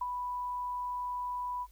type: tone with ADSR envelope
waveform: sine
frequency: 987.8 Hz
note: B5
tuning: in tune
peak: -29 dBFS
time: 0.01-1.67 s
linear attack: 6 ms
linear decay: 29 ms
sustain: -4 dB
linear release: 50 ms
effects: added 50 Hz sine -55 dBFS peak until 1.71 s + white hiss -68 dBFS RMS until 1.71 s